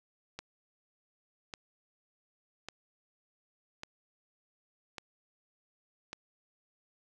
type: click train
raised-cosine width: 0.2 ms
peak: -23 dBFS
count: 6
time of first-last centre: 0.39-6.131 s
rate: 0.871 Hz
effects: none